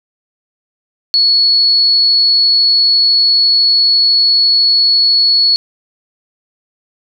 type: tone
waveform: sine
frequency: 4386 Hz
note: C#8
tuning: 19 cents flat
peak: -7 dBFS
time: 1.14-5.56 s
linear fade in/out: 0 ms
effects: none